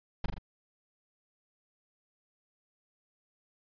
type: noise with echo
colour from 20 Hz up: brown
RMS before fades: -25 dBFS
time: 0.24-0.26 s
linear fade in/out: 5 ms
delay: 41 ms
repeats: 3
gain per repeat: -4 dB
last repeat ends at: 0.383 s
effects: resampled to 11025 Hz